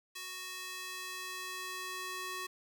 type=tone with high-pass filter sweep; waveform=square; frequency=370 Hz; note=F#4; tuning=in tune; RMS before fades=-42 dBFS; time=0.15-2.47 s; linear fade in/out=10 ms; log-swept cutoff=2300 to 990 Hz; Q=0.74; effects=10-bit